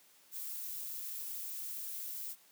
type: noise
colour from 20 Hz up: violet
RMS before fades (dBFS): -42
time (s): 0.31-2.36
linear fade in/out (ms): 50
effects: white hiss -64 dBFS RMS until 2.51 s + high-pass 150 Hz 12 dB/octave